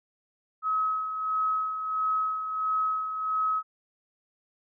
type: tone with tremolo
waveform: sine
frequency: 1279 Hz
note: D#6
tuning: 47 cents sharp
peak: -23 dBFS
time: 0.62-3.63 s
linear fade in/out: 50 ms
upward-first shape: sine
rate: 1.5 Hz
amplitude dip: 55%
effects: none